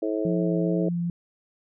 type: harmonic tone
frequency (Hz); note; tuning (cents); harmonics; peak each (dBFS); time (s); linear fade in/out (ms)
107.8; A2; -35; 3 / 4 / 5 / 6; -27 / -29 / -31 / -33; 0.02-0.89; 5
type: tone with vibrato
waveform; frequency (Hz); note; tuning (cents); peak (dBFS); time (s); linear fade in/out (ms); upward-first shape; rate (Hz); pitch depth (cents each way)
sine; 173.7; F3; -9; -24; 0.25-1.1; 2; sine; 2.3; 19
effects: none